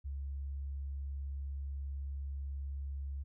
sine tone, 69.3 Hz, C#2, in tune, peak -37 dBFS, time 0.04-3.24 s, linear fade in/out 20 ms, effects none

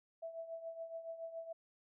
sine tone with tremolo, 659 Hz, E5, 1 cent flat, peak -40 dBFS, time 0.22-1.53 s, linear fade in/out 10 ms, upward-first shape triangle, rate 7.1 Hz, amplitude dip 75%, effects none

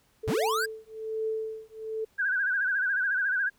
sine tone with tremolo, 440 Hz, A4, in tune, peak -26 dBFS, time 0.23-2.05 s, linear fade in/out 10 ms, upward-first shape triangle, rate 1.2 Hz, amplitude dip 100%
square linear sweep, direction up, 46.25 to 1661.2 Hz, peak -27 dBFS, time 0.27-0.66 s, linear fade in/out 10 ms
sine tone with vibrato, 1557 Hz, G6, 12 cents flat, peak -24 dBFS, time 2.18-3.5 s, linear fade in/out 20 ms, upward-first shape sine, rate 14 Hz, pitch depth 95 cents each way
effects pink hiss -66 dBFS RMS until 3.58 s

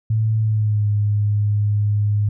sine tone with pitch glide, 110 to 103.89 Hz, A2 to G#2, 0 to +1 cents, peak -15 dBFS, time 0.1-2.29 s, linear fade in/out 5 ms, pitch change -99 cents, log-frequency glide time 0.39-0.87 s, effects none

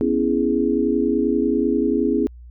sine chord, C# minor seventh, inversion third, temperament equal, 246.9 / 277.2 / 329.6 / 415.3 Hz, B3 / C#4 / E4 / G#4, 0 / 0 / 0 / 0 cents, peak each -22 dBFS, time 0.01-2.27 s, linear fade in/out 0 ms, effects added 60 Hz sine -38 dBFS peak until 2.5 s

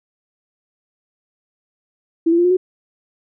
sine tone with pitch steps, 329.6 / 339.1 / 348.8 / 358.8 / 369.1 Hz, E4 / E4 / F4 / F4 / F#4, 0 / +49 / -2 / +47 / -4 cents, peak -11 dBFS, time 2.26-2.57 s, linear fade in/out 10 ms, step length 62 ms, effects none

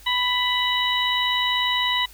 harmonic tone with a mistuned harmonic, 992 Hz, B5, 7 cents sharp, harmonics 1 / 2 / 3 / 4, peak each -25 / -25 / -25 / -25 dBFS, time 0.06-2.06 s, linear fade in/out 10 ms, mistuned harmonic 4, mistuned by -54 cents, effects added 50 Hz sine -47 dBFS peak until 2.13 s + white hiss -49 dBFS RMS until 2.13 s

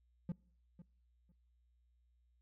triangle tone with echo, 174.61 Hz, F3, in tune, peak -34 dBFS, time 0.29-0.32 s, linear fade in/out 2 ms, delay 500 ms, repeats 2, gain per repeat -15 dB, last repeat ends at 1.32 s, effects noise-tail reverb RT60 0.6 s tail -25 dB re dry + added 60 Hz sine -70 dBFS peak until 2.41 s

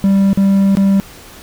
triangle tone with dropouts, 196 Hz, G3, in tune, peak -6 dBFS, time 0.04-1 s, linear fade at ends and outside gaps 0 ms, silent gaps 0.331-0.374 / 0.752-0.771 s, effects pink hiss -37 dBFS RMS until 1.42 s

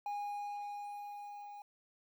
triangle tone with level ramp, 820 Hz, G#5, 22 cents flat, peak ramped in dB -34 to -45 dBFS, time 0.06-1.62 s, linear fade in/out 2 ms, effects 11-bit

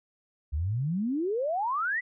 sine exponential sweep, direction up, 68.2 to 2031 Hz, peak -26 dBFS, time 0.52-2.01 s, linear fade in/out 20 ms, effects none

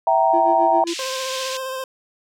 sine chord, E diminished, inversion none, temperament equal with one note detuned, 659.3 / 771.4 / 932.3 Hz, E5 / G5 / Bb5, 0 / -28 / 0 cents, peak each -18 dBFS, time 0.07-0.84 s, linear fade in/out 2 ms
triangle tone with tremolo, 338.8 Hz, E4, 48 cents sharp, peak -19 dBFS, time 0.33-0.94 s, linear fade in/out 10 ms, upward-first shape sine, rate 7.4 Hz, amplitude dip 80%
pink band-pass noise, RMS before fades -30 dBFS, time 0.87-1.57 s, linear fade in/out 2 ms, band 2500 to 7100 Hz, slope 24 dB/octave
25% pulse tone with vibrato, 523.3 Hz, C5, in tune, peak -22 dBFS, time 0.99-1.84 s, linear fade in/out 2 ms, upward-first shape sine, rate 15 Hz, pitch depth 20 cents each way
effects none

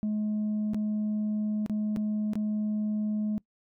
sine tone with dropouts, 212.1 Hz, G#3, 37 cents sharp, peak -24 dBFS, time 0.03-3.38 s, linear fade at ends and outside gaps 0 ms, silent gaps 0.735-0.745 / 1.662-1.697 / 1.962-1.97 / 2.334-2.355 s, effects noise-tail reverb RT60 0.1 s tail -24 dB re dry + tanh soft clip ceiling -25 dBFS

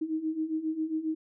sine beating tone pair, 311.1 / 318.5 Hz, D#4 / D#4, 0 / +41 cents, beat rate 7.4 Hz, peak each -34 / -30 dBFS, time 0.01-1.15 s, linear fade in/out 10 ms, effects none

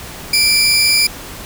sawtooth tone pair together, 2349 / 4977 Hz, D7 / D#8, 0 / 0 cents, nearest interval octave + minor second, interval 1300 cents, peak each -10 dBFS, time 0.33-1.07 s, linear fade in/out 5 ms, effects pink hiss -31 dBFS RMS until 1.45 s

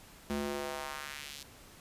square tone with high-pass filter sweep, 71.5 Hz, D2, 46 cents flat, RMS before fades -39 dBFS, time 0.3-1.43 s, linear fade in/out 0 ms, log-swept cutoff 180 to 4200 Hz, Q 1.3, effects pink hiss -55 dBFS RMS until 1.8 s + resampled to 32000 Hz

